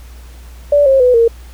sine tone with pitch steps, 579 / 537.1 / 498.3 / 462.2 Hz, D5 / C5 / B4 / A#4, -25 / +45 / +15 / -15 cents, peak -6 dBFS, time 0.72-1.28 s, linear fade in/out 5 ms, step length 140 ms, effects added 60 Hz sine -32 dBFS peak until 1.53 s + pink hiss -44 dBFS RMS until 1.53 s

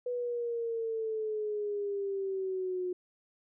sine exponential sweep, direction down, 493.9 to 360 Hz, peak -31 dBFS, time 0.06-2.93 s, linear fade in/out 5 ms, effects none

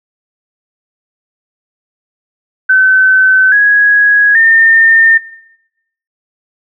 sine tone with pitch steps, 1525 / 1663 / 1813.5 Hz, G6 / G#6 / A#6, -48 / +2 / -48 cents, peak -4 dBFS, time 2.69-5.18 s, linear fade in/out 10 ms, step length 830 ms, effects noise-tail reverb RT60 0.9 s tail -19 dB re dry

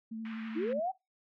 sine tone with vibrato, 222.8 Hz, A3, 22 cents sharp, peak -37 dBFS, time 0.11-0.8 s, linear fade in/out 10 ms, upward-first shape triangle, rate 12 Hz, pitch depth 26 cents each way
pink band-pass noise, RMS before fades -50 dBFS, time 0.25-0.73 s, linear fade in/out 2 ms, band 1200 to 2600 Hz, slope 24 dB/octave
sine linear sweep, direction up, 289.5 to 788 Hz, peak -30 dBFS, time 0.55-0.92 s, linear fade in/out 20 ms
effects noise-tail reverb RT60 0.2 s tail -21 dB re dry

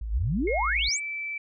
sine tone, 55 Hz, A1, in tune, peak -30 dBFS, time 0.01-0.89 s, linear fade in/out 5 ms
sine exponential sweep, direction up, 44 to 8800 Hz, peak -24 dBFS, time 0.1-1 s, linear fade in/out 50 ms
sine tone with pitch glide, 2153 to 2321 Hz, C7 to D7, +49 to -21 cents, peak -30 dBFS, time 0.47-1.38 s, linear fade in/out 5 ms, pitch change +130 cents, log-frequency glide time 0.67-1.02 s
effects none

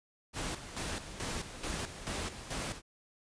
pink noise with tremolo, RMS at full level -37 dBFS, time 0.33-2.82 s, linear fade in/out 50 ms, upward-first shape square, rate 2.3 Hz, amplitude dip 65%, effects resampled to 22050 Hz

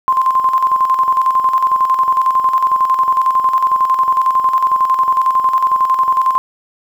sine tone with tremolo, 1046.5 Hz, C6, in tune, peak -8 dBFS, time 0.08-6.38 s, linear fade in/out 0 ms, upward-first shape square, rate 11 Hz, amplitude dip 55%, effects 7-bit

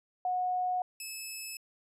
sine / 10% pulse tone pair in turn, 730 / 2601 Hz, F#5 / E7, -24 / -24 cents, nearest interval octave + minor seventh, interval 2200 cents, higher second, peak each -28 / -30 dBFS, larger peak first, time 0.25-0.82 / 1-1.57 s, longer neither, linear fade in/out 2 ms, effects resampled to 32000 Hz

